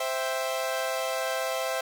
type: chord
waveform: sawtooth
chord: C major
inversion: none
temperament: equal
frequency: 523.3 / 659.3 / 784 Hz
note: C5 / E5 / G5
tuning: 0 / 0 / 0 cents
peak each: -27 / -27 / -32 dBFS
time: 0-1.81 s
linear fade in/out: 5 ms
effects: none